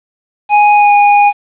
square tone with pitch glide, 830.6 to 820.1 Hz, G#5 to G#5, 0 to -22 cents, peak -5 dBFS, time 0.49-1.33 s, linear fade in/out 50 ms, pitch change -22 cents, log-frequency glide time 0.74-0.93 s, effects resampled to 8000 Hz + 7-bit

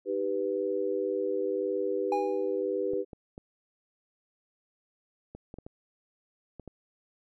sine chord, Eb augmented, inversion none, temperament equal, 311.1 / 392 / 493.9 Hz, Eb4 / G4 / B4, 0 / 0 / 0 cents, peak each -36 / -30 / -31 dBFS, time 0.05-3.05 s, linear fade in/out 50 ms
triangle tone with exponential decay, 818 Hz, G#5, 26 cents flat, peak -23 dBFS, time 2.12-2.63 s, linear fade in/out 2 ms, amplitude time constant 110 ms
clicks, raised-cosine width 2 ms, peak -29 dBFS, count 9, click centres 2.935 / 3.132 / 3.379 / 5.35 / 5.541 / 5.586 / 5.665 / 6.597 / 6.677 s
effects none

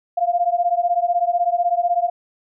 sine beating tone pair, 691 / 707 Hz, F5 / F5, -19 / +21 cents, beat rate 16 Hz, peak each -19 dBFS, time 0.17-2.1 s, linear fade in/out 10 ms, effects none

